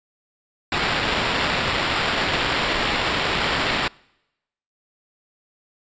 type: noise with sample-and-hold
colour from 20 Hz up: white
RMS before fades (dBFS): -22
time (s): 0.72-3.88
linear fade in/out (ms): 2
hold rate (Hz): 6300
effects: noise-tail reverb RT60 0.9 s tail -26 dB re dry + resampled to 16000 Hz